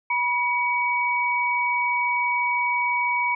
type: tone pair together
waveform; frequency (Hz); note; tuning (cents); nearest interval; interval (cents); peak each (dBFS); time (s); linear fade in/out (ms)
sine; 972.6 / 2263; B5 / C#7; -27 / +35; octave + minor third; 1462; -23; 0.1-3.35; 5
effects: none